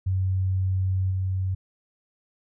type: tone with level steps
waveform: sine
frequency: 94.1 Hz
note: F#2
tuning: 30 cents sharp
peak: -21 / -23 dBFS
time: 0.06-1.55 s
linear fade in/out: 10 ms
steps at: 1.1 s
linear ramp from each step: 20 ms
effects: none